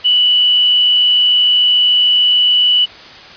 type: tone with frequency modulation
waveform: sine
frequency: 2960 Hz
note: F#7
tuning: in tune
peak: -8 dBFS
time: 0.04-2.86 s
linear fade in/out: 20 ms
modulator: 86.8 Hz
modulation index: 0.52
effects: white hiss -35 dBFS RMS until 3.36 s + resampled to 11025 Hz